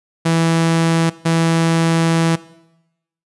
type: tone bursts at uneven times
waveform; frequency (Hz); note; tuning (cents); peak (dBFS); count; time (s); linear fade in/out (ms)
sawtooth; 164.81; E3; 0; -9; 2; 0.25-1.1 / 1.25-2.36; 10
effects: noise-tail reverb RT60 0.9 s tail -19 dB re dry + resampled to 24000 Hz